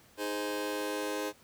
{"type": "chord", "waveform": "sawtooth", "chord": "Ab major", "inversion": "second", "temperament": "just", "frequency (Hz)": [311.5, 415.3, 519.1], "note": ["Eb4", "Ab4", "C5"], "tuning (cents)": [2, 0, -14], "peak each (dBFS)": -33, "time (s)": [0.17, 1.33], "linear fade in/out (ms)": 50, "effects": ["pink hiss -60 dBFS RMS until 1.43 s", "high-pass 80 Hz 12 dB/octave"]}